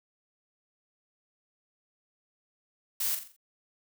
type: noise with echo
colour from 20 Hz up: blue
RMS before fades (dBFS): -30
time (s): 3-3.15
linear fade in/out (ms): 5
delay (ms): 43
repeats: 5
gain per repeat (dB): -7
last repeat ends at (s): 3.365
effects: none